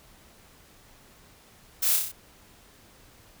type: noise with echo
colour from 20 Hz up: blue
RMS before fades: -25 dBFS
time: 1.82-1.97 s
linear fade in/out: 10 ms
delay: 30 ms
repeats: 5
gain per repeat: -3 dB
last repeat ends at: 2.12 s
effects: pink hiss -55 dBFS RMS until 3.4 s